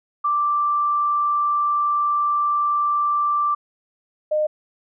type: tone pair in turn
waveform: sine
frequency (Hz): 1174.7 / 610.9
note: D6 / D#5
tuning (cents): 0 / -32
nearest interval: major seventh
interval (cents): 1132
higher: first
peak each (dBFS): -17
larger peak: neither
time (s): 0.24-3.55 / 4.31-4.47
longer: first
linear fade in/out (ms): 10
effects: none